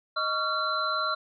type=tone cluster; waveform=sine; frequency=624 / 1128 / 1375 / 4040 Hz; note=D#5 / C#6 / F6 / B7; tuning=+5 / +30 / -27 / +39 cents; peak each=-35 / -31 / -28 / -33 dBFS; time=0.16-1.15 s; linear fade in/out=10 ms; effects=none